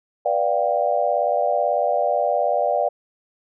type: chord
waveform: sine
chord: G dominant seventh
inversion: first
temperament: just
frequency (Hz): 490 / 588 / 705.6 / 784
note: B4 / D5 / F5 / G5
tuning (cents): -14 / +2 / +18 / 0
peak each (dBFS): -26 / -21 / -22 / -25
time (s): 0.25-2.89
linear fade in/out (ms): 10
effects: none